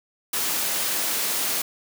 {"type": "high-pass noise", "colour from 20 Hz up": "white", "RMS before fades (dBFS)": -25, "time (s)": [0.33, 1.62], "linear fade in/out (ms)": 5, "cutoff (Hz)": 190, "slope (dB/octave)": 12, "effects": []}